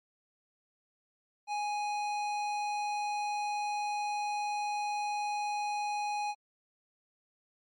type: tone with hard clipping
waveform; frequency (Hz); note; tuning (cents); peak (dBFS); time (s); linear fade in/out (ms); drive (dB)
sine; 830.6; G#5; 0; -33; 1.47-6.35; 50; 14
effects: MP3 64 kbps